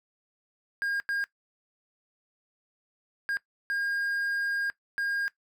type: tone bursts at uneven times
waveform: triangle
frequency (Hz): 1619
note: G#6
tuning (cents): -45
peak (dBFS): -25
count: 5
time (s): 0.82-1 / 1.09-1.24 / 3.29-3.37 / 3.7-4.7 / 4.98-5.28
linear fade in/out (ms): 0
effects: noise-tail reverb RT60 0.1 s tail -18 dB re dry